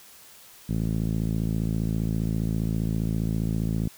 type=tone with low-pass filter; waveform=5% pulse; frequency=55 Hz; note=A1; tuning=in tune; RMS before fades=-26 dBFS; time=0.69-3.88 s; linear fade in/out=5 ms; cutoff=180 Hz; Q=1.6; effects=white hiss -50 dBFS RMS until 3.97 s